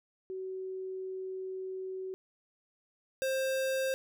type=tone pair in turn; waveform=sine / square; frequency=376.7 / 529.1 Hz; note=F#4 / C5; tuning=+31 / +19 cents; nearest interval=tritone; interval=588 cents; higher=second; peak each=-36 / -30 dBFS; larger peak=second; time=0.3-2.14 / 3.22-3.94 s; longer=first; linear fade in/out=0 ms; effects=none